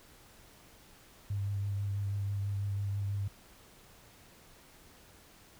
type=tone with vibrato; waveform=sine; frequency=100 Hz; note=G2; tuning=35 cents sharp; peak=-31 dBFS; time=1.3-3.28 s; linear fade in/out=5 ms; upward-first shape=triangle; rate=6.1 Hz; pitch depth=22 cents each way; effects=pink hiss -58 dBFS RMS until 5.59 s